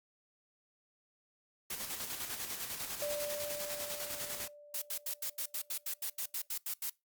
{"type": "noise with tremolo", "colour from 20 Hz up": "white", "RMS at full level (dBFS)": -39, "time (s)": [1.7, 4.48], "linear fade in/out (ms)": 5, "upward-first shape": "square", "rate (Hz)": 10, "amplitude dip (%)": 45}
{"type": "tone with exponential decay", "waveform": "sine", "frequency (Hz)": 587.3, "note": "D5", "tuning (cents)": 0, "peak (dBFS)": -34, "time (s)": [3.02, 6.47], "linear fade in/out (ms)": 2, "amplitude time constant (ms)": 750}
{"type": "noise bursts", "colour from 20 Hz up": "blue", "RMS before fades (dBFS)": -37, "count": 14, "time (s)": [4.74, 6.899], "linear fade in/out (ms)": 5, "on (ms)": 79, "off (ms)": 81}
{"effects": ["noise-tail reverb RT60 0.2 s tail -22 dB re dry", "Opus 48 kbps"]}